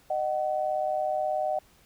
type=tone pair together; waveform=sine; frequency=614 / 752.7 Hz; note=D#5 / F#5; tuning=-23 / +29 cents; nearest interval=major third; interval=352 cents; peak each=-28 dBFS; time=0.1-1.59 s; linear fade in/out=5 ms; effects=pink hiss -60 dBFS RMS until 1.85 s